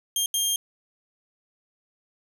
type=tone bursts at uneven times; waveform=15% pulse; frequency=3200 Hz; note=G7; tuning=35 cents sharp; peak=-15 dBFS; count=2; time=0.16-0.26 / 0.34-0.56 s; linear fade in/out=2 ms; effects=none